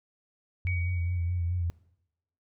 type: tone with vibrato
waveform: sine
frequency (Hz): 87.31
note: F2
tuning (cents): 0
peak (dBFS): -26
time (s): 0.65-1.7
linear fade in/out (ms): 0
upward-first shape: sine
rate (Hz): 4.7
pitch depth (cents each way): 47
type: tone with exponential decay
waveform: sine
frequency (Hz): 2256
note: C#7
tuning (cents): +30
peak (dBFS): -32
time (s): 0.67-1.64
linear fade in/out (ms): 0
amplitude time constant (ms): 210
effects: noise-tail reverb RT60 0.8 s tail -21 dB re dry